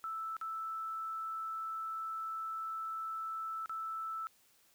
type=tone with dropouts; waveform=sine; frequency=1318.5 Hz; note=E6; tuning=in tune; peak=-37 dBFS; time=0.04-4.27 s; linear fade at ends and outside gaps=0 ms; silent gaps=0.367-0.413 / 3.659-3.695 s; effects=white hiss -68 dBFS RMS until 4.74 s